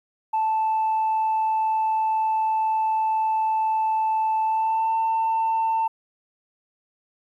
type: tone with pitch glide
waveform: sine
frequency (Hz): 878 to 895.4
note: A5 to A5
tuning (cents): -4 to +30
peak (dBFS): -18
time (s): 0.33-5.88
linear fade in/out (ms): 10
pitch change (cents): +34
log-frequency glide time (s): 4.43-4.96
effects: tanh soft clip ceiling -17 dBFS + 10-bit